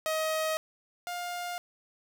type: tone pair in turn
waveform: sawtooth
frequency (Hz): 631 / 706.2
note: D#5 / F5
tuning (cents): +24 / +19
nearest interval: major second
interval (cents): 195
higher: second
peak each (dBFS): -24 / -30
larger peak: first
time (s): 0.06-0.57 / 1.07-1.58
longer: neither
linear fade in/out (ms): 0
effects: none